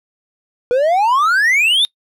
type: exponential sweep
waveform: triangle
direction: up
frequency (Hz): 476.1 to 3705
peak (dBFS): -9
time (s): 0.71-1.85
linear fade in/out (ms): 0
effects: noise-tail reverb RT60 0.1 s tail -23 dB re dry